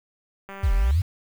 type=click train; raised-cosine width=0.5 ms; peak=-24 dBFS; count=83; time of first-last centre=0.49-0.908 s; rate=196 Hz
type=exponential two-way sweep; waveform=sine; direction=down then up; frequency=98 to 38.6 to 98 Hz; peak=-17 dBFS; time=0.63-1.02 s; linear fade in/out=10 ms; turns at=0.73 s
effects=7-bit